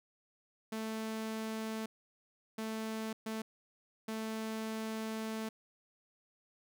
sawtooth tone bursts at uneven times, 220.5 Hz, A3, 4 cents sharp, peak -33 dBFS, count 4, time 0.72-1.86 / 2.58-3.13 / 3.26-3.42 / 4.08-5.49 s, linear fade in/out 5 ms, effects none

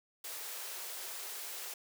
white high-pass noise, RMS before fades -43 dBFS, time 0.24-1.74 s, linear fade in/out 5 ms, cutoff 350 Hz, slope 48 dB/octave, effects none

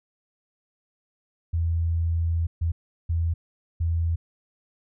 sine tone bursts at uneven times, 83.3 Hz, E2, 19 cents sharp, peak -21 dBFS, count 4, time 1.53-2.47 / 2.61-2.72 / 3.09-3.34 / 3.8-4.16 s, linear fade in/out 10 ms, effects none

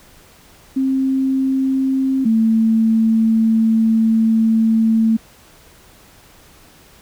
sine tone pair in turn, 265.8 / 223.5 Hz, C4 / A3, +27 / +27 cents, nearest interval minor third, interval 300 cents, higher first, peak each -14 / -11 dBFS, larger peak second, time 0.76-2.25 / 2.25-5.17 s, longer second, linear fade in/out 10 ms, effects pink hiss -47 dBFS RMS until 7.01 s

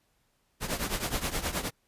pink noise with tremolo, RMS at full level -28 dBFS, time 0.6-1.71 s, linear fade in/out 50 ms, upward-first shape triangle, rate 9.5 Hz, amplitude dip 85%, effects pink hiss -72 dBFS RMS until 1.87 s + resampled to 32000 Hz

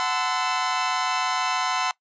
sawtooth chord, F# half-diminished seventh, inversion none, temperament equal with one note detuned, 740 / 880 / 1026.7 / 1318.5 Hz, F#5 / A5 / C6 / E6, 0 / 0 / -33 / 0 cents, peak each -24 / -28 / -22 / -26 dBFS, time 0-1.91 s, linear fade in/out 0 ms, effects noise-tail reverb RT60 0.1 s tail -21 dB re dry + resampled to 16000 Hz

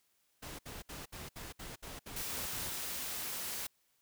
pink noise bursts, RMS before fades -46 dBFS, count 10, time 0.42-2.696 s, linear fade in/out 10 ms, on 170 ms, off 64 ms
white noise, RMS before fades -40 dBFS, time 2.16-3.67 s, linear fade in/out 5 ms
effects white hiss -75 dBFS RMS until 4.01 s

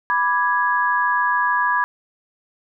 sine chord, G# diminished, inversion first, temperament equal, 987.8 / 1174.7 / 1661.2 Hz, B5 / D6 / G#6, 0 / 0 / 0 cents, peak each -19 / -24 / -20 dBFS, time 0.1-1.84 s, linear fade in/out 0 ms, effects none

